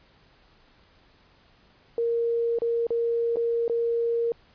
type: tone with dropouts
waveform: sine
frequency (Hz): 466.2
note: A#4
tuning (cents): 0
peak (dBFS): -22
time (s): 1.98-4.32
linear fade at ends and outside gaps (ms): 1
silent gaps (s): 2.587-2.619 / 2.868-2.905 / 3.359-3.369 / 3.68-3.697
effects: pink hiss -59 dBFS RMS until 4.54 s + resampled to 11025 Hz